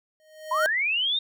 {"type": "tone with exponential growth", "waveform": "square", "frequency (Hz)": 622.3, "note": "D#5", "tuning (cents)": 0, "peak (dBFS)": -21, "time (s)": [0.2, 0.66], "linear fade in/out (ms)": 0, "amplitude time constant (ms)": 100}
{"type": "linear sweep", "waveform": "sine", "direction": "up", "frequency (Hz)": [950, 3729], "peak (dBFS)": -22, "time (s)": [0.51, 1.19], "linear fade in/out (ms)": 5}
{"effects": []}